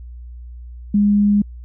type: tone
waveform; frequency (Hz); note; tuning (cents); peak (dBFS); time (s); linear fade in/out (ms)
sine; 205; G#3; -22; -11; 0.94-1.42; 5
effects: added 60 Hz sine -32 dBFS peak until 1.64 s